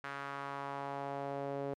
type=tone with band-pass filter sweep; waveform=sawtooth; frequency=139.7 Hz; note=C#3; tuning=14 cents sharp; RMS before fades=-40 dBFS; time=0.04-1.74 s; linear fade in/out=0 ms; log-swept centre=1500 to 490 Hz; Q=2; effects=MP3 96 kbps